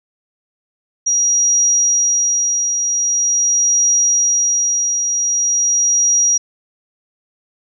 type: tone with tremolo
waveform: sine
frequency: 5740 Hz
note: F8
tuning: 47 cents sharp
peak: -10 dBFS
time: 1.06-6.38 s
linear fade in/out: 10 ms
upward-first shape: triangle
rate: 0.44 Hz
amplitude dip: 45%
effects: none